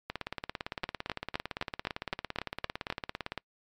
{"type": "two click trains", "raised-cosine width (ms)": 0.3, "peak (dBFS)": [-14, -18], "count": [9, 59], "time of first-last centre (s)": [[0.84, 2.902], [0.1, 3.377]], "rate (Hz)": [3.88, 17.7], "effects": ["noise-tail reverb RT60 0.1 s tail -26 dB re dry", "MP3 96 kbps"]}